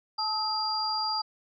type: tone cluster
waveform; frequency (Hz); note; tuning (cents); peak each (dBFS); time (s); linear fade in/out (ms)
sine; 864 / 1276 / 4779; A5 / D#6 / D8; -32 / +43 / +29; -31 / -36 / -29; 0.18-1.22; 10
effects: none